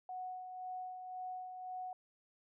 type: tone with tremolo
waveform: sine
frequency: 738 Hz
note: F#5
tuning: 5 cents flat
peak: -40 dBFS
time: 0.09-1.93 s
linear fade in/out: 2 ms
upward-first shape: sine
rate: 1.9 Hz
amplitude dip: 45%
effects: none